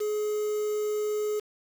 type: tone with quantisation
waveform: triangle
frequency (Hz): 422.6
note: G#4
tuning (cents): +30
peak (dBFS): -24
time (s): 0-1.4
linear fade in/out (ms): 10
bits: 7
effects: none